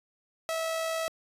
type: tone with amplitude modulation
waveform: sawtooth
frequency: 650 Hz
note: E5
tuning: 24 cents flat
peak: -24 dBFS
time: 0.49-1.08 s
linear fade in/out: 0 ms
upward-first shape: sine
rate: 59.7 Hz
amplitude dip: 30%
effects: resampled to 32000 Hz